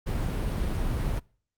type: noise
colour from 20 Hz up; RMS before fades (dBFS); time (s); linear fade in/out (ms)
brown; -28; 0.06-1.2; 20
effects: noise-tail reverb RT60 0.5 s tail -26 dB re dry + Opus 48 kbps